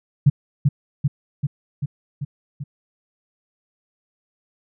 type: tone with echo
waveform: sine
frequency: 141.8 Hz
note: C#3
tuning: 40 cents sharp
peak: -8 dBFS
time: 0.26-0.3 s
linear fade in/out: 10 ms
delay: 390 ms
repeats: 6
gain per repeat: -3 dB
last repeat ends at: 2.64 s
effects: none